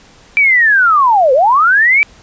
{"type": "linear two-way sweep", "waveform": "sine", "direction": "down then up", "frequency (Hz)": [2349, 493.9, 2349], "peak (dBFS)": -6, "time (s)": [0.37, 2.03], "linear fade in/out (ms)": 0, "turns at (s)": 1.33, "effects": ["pink hiss -43 dBFS RMS until 2.22 s", "resampled to 16000 Hz"]}